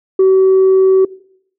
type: tone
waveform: sine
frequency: 380 Hz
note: F#4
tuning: 46 cents sharp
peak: -4 dBFS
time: 0.19-1.05 s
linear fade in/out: 5 ms
effects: noise-tail reverb RT60 0.7 s tail -22 dB re dry + tanh soft clip ceiling -4 dBFS